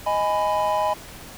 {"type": "chord", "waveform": "triangle", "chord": "G# minor", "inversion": "second", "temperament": "just", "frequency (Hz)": [623, 830.6, 996.7], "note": ["D#5", "G#5", "B5"], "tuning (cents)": [2, 0, 16], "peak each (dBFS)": -22, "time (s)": [0.06, 0.94], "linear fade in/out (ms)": 10, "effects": ["pink hiss -41 dBFS RMS until 1.37 s"]}